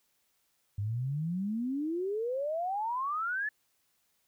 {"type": "exponential sweep", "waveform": "sine", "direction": "up", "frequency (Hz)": [98, 1760], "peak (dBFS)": -30, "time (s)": [0.78, 3.49], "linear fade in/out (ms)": 5, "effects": ["white hiss -74 dBFS RMS until 4.27 s"]}